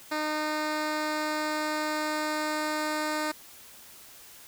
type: tone with low-pass filter sweep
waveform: 10% pulse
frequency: 305.9 Hz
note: D#4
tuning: 29 cents flat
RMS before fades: -30 dBFS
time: 0.11-3.32 s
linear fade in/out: 10 ms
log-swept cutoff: 5800 to 9900 Hz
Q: 0.8
effects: white hiss -50 dBFS RMS until 4.47 s